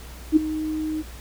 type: tone with ADSR envelope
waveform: sine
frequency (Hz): 311.1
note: D#4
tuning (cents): 0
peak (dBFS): -9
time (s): 0.32-1.03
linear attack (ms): 44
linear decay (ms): 13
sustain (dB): -15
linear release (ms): 30
effects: added 60 Hz sine -39 dBFS peak until 1.2 s + pink hiss -44 dBFS RMS until 1.2 s